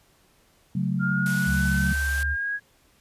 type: chord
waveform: sine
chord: F# minor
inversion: second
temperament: equal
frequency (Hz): 138.59 / 185 / 220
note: C#3 / F#3 / A3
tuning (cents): 0 / 0 / 0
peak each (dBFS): -27 / -25 / -31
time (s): 0.75-1.93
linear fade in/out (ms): 5
type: exponential sweep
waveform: sine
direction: up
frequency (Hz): 1396.9 to 1661.2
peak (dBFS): -25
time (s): 0.99-2.6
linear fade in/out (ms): 50
type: band-pass noise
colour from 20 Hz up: white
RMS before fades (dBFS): -38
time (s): 1.26-2.23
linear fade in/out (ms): 0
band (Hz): 500 to 13000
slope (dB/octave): 24
type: tone with vibrato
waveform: sine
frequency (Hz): 71.1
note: C#2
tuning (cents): +45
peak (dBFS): -25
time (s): 1.45-2.37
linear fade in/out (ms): 50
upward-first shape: sine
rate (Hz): 2.6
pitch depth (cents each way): 30
effects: pink hiss -61 dBFS RMS until 3 s + resampled to 32000 Hz